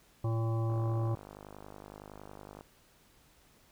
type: harmonic tone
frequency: 113.4 Hz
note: A#2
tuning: 47 cents flat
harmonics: 1 / 3 / 5 / 7 / 9 / 10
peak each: -29 / -39 / -43 / -46 / -48 / -49 dBFS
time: 0.24-1.15 s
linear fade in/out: 5 ms
type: click train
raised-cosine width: 1 ms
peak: -33 dBFS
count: 98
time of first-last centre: 0.7-2.609 s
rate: 50.8 Hz
effects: pink hiss -64 dBFS RMS until 3.71 s